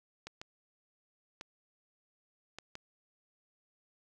clicks, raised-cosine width 0.2 ms, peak -26 dBFS, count 5, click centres 0.27 / 0.415 / 1.411 / 2.586 / 2.754 s, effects none

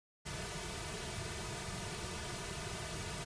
pink noise with comb filter, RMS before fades -42 dBFS, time 0.25-3.25 s, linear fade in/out 20 ms, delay 3.7 ms, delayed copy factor -0.85, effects resampled to 22050 Hz

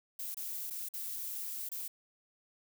violet noise with dropouts, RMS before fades -40 dBFS, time 0.19-1.88 s, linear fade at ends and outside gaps 5 ms, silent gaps 0.345-0.369 / 0.701-0.706 / 0.888-0.937 / 1.69-1.716 s, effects none

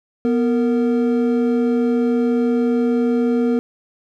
triangle tone pair together, 244.7 / 461.6 Hz, B3 / A#4, -16 / -17 cents, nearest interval major seventh, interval 1099 cents, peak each -14 / -18 dBFS, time 0.25-3.59 s, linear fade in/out 0 ms, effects none

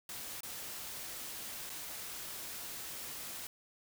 white noise with dropouts, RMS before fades -44 dBFS, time 0.09-3.47 s, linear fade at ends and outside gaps 2 ms, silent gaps 0.407-0.432 / 1.696-1.7 s, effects none

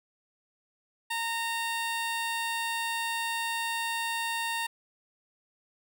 15% pulse tone, 920 Hz, A#5, 23 cents flat, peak -23 dBFS, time 1.1-4.67 s, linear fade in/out 10 ms, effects none

